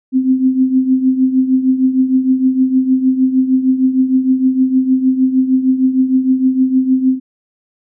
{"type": "tone with tremolo", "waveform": "sine", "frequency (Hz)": 260, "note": "C4", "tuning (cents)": -11, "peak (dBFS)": -6, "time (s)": [0.12, 7.2], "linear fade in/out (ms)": 50, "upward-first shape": "triangle", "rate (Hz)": 6.5, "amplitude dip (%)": 75, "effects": []}